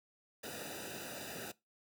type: noise with comb filter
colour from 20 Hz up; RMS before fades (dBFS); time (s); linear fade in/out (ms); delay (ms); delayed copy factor
pink; -45; 0.43-1.52; 10; 0.92; -0.95
effects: noise-tail reverb RT60 0.2 s tail -20 dB re dry + high-pass 100 Hz 12 dB/octave